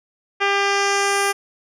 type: tone with low-pass filter sweep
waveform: 10% pulse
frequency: 399.1 Hz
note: G4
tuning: 31 cents sharp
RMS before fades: -19 dBFS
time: 0.4-1.33 s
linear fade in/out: 20 ms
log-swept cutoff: 3100 to 12000 Hz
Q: 1.5
effects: none